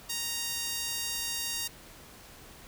sawtooth tone with high-pass filter, 932.3 Hz, A#5, in tune, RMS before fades -34 dBFS, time 0.09-1.68 s, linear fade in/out 10 ms, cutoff 4200 Hz, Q 0.79, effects pink hiss -51 dBFS RMS until 2.67 s

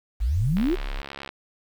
sine exponential sweep, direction up, 47.71 to 393.3 Hz, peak -20 dBFS, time 0.2-0.76 s, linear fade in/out 20 ms
sine tone, 31.97 Hz, C1, 39 cents flat, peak -27 dBFS, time 0.35-1.02 s, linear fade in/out 20 ms
click train, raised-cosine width 0.3 ms, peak -19 dBFS, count 51, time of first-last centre 0.57-1.29 s, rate 69.4 Hz
effects 8-bit

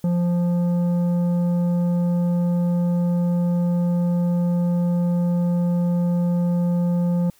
sine tone with tanh clipping, 174.61 Hz, F3, in tune, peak -19 dBFS, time 0.04-7.3 s, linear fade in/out 2 ms, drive 9 dB, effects white hiss -57 dBFS RMS until 7.39 s

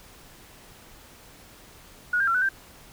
sine tone with pitch steps, 1454 / 1595 / 1359 / 1493 / 1573 Hz, F#6 / G6 / F6 / F#6 / G6, -31 / +30 / -48 / +15 / +6 cents, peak -20 dBFS, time 2.13-2.49 s, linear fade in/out 5 ms, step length 72 ms, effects pink hiss -50 dBFS RMS until 2.92 s

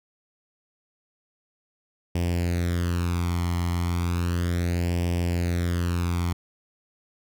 sawtooth tone with flanger, 86.9 Hz, F2, 8 cents flat, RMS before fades -25 dBFS, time 2.15-6.33 s, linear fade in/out 5 ms, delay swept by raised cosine 0.37 to 0.96 ms, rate 0.34 Hz, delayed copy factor +0.75, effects none

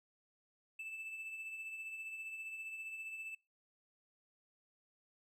triangle tone with tremolo, 2637 Hz, E7, in tune, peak -40 dBFS, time 0.79-3.35 s, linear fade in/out 5 ms, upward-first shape triangle, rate 15 Hz, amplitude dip 50%, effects noise-tail reverb RT60 0.3 s tail -26 dB re dry

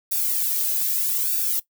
violet noise with flanger, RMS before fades -23 dBFS, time 0.11-1.6 s, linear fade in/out 10 ms, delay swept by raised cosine 0.96 to 2.16 ms, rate 0.8 Hz, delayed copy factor -0.95, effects noise-tail reverb RT60 0.1 s tail -18 dB re dry

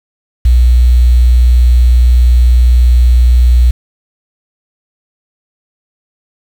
sine tone with quantisation, 60.8 Hz, B1, 26 cents flat, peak -3 dBFS, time 0.45-3.71 s, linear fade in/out 5 ms, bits 5, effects none

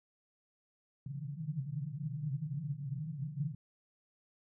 white band-pass noise, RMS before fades -39 dBFS, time 1.06-3.55 s, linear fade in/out 5 ms, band 130 to 160 Hz, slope 96 dB/octave, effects none

